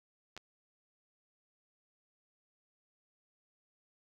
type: clicks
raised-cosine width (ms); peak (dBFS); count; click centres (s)
0.2; -29; 2; 0.366 / 0.376
effects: 10-bit